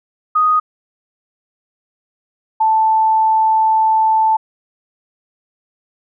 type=tone pair in turn; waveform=sine; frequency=1244.5 / 880 Hz; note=D#6 / A5; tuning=0 / 0 cents; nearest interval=tritone; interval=600 cents; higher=first; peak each=-10 dBFS; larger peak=neither; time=0.35-0.6 / 2.6-4.37 s; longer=second; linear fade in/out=10 ms; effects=none